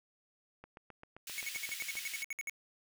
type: click train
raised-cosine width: 0.5 ms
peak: -35 dBFS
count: 11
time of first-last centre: 0.64-1.954 s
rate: 7.61 Hz
type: high-pass noise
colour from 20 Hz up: pink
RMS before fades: -44 dBFS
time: 1.27-2.23 s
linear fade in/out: 2 ms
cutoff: 2100 Hz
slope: 24 dB/octave
type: tone bursts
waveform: square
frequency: 2217 Hz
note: C#7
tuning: in tune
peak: -37 dBFS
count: 14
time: 1.38-2.496 s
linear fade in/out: 0 ms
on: 24 ms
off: 60 ms
effects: none